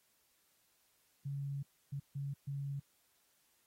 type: tone bursts at uneven times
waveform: sine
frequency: 140 Hz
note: C#3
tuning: 18 cents sharp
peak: -37 dBFS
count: 4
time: 1.25-1.63 / 1.92-2 / 2.15-2.34 / 2.47-2.8 s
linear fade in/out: 10 ms
effects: white hiss -74 dBFS RMS until 3.66 s + AAC 48 kbps